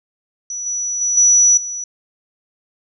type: tone with level steps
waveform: sine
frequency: 5900 Hz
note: F#8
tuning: 6 cents flat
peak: -23 / -19 / -15 / -8 / -23 dBFS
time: 0.5-1.84 s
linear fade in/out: 2 ms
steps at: 0.66 / 1.01 / 1.17 / 1.57 s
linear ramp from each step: 5 ms
effects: none